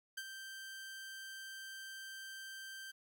sawtooth tone with ADSR envelope, 1566 Hz, G6, 2 cents flat, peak -36 dBFS, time 0.17-2.92 s, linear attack 9 ms, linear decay 48 ms, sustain -7 dB, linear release 17 ms, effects 12-bit

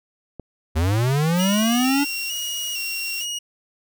click, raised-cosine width 2 ms, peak -21 dBFS, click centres 0.397 s
square linear sweep, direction up, 74.5 to 290 Hz, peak -18 dBFS, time 0.75-2.05 s, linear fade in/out 20 ms
blue noise, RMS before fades -35 dBFS, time 1.34-3.27 s, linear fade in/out 50 ms
25% pulse tone with vibrato, 2816 Hz, F7, 14 cents sharp, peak -22 dBFS, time 1.39-3.39 s, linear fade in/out 10 ms, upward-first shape square, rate 1.1 Hz, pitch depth 43 cents each way
effects none

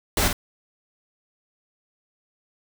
pink noise with echo, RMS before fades -21 dBFS, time 0.17-0.28 s, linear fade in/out 2 ms, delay 50 ms, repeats 1, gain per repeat -5 dB, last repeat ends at 0.33 s, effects none

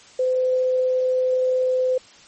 sine tone, 511 Hz, C5, 41 cents flat, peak -17 dBFS, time 0.19-1.98 s, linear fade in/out 5 ms, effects white hiss -48 dBFS RMS until 2.27 s + MP3 32 kbps

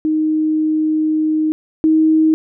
sine tone pair in turn, 311.1 / 315.4 Hz, D#4 / D#4, 0 / +24 cents, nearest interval unison, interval 24 cents, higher second, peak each -13 / -9 dBFS, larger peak second, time 0.05-1.52 / 1.84-2.34 s, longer first, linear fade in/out 0 ms, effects none

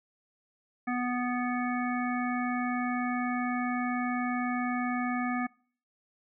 harmonic tone, 246.9 Hz, B3, in tune, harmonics 1 / 3 / 5 / 7 / 9, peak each -30 / -35 / -37 / -38 / -40 dBFS, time 0.87-5.47 s, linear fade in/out 10 ms, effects noise-tail reverb RT60 0.5 s tail -25 dB re dry

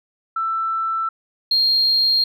sine tone pair in turn, 1330 / 4222 Hz, E6 / C8, +15 / +15 cents, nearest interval octave + minor sixth, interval 2000 cents, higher second, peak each -19 / -13 dBFS, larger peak second, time 0.36-1.09 / 1.51-2.24 s, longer neither, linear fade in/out 5 ms, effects tanh soft clip ceiling -9 dBFS

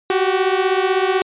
sawtooth beating tone pair, 370 / 386 Hz, F#4 / G4, 0 / -27 cents, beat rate 16 Hz, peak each -14 dBFS, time 0.1-1.22 s, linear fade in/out 2 ms, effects resampled to 8000 Hz

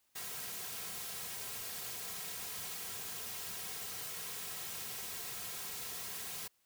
white noise with comb filter, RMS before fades -43 dBFS, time 0.15-6.48 s, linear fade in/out 10 ms, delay 3.4 ms, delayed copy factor -0.6, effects white hiss -75 dBFS RMS until 6.65 s

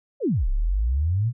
sine exponential two-way sweep, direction down then up, 622 to 31.71 to 126 Hz, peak -19 dBFS, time 0.2-1.33 s, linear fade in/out 50 ms, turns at 0.49 s, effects none

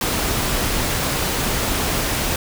pink noise, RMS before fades -21 dBFS, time 0.01-2.36 s, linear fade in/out 2 ms, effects none

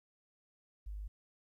sine tone, 50.9 Hz, G#1, 34 cents flat, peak -40 dBFS, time 0.86-1.08 s, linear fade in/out 10 ms, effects 13-bit

